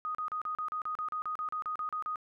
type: tone bursts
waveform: sine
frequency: 1244.5 Hz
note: D#6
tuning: in tune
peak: -32 dBFS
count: 16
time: 0.05-2.158 s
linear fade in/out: 0 ms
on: 98 ms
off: 36 ms
effects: none